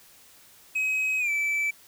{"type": "tone with pitch glide", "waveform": "triangle", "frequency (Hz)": [2540, 2316], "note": ["D#7", "D7"], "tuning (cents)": [35, -25], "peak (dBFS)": -22, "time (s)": [0.75, 1.71], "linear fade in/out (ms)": 10, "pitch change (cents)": -160, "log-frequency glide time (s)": [1.19, 1.3], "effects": ["white hiss -54 dBFS RMS until 1.87 s"]}